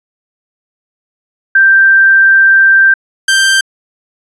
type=tone pair in turn; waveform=sine / sawtooth; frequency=1571 / 1571 Hz; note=G6 / G6; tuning=+3 / +3 cents; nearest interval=unison; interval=0 cents; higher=neither; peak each=-3 dBFS; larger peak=neither; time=1.55-2.94 / 3.28-3.61 s; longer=first; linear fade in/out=5 ms; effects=resampled to 24000 Hz